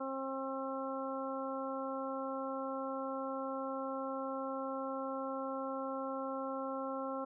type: harmonic tone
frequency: 267.5 Hz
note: C4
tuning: 38 cents sharp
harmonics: 1 / 2 / 3 / 4 / 5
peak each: -42 / -40 / -46 / -44 / -45 dBFS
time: 0-7.25 s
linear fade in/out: 10 ms
effects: none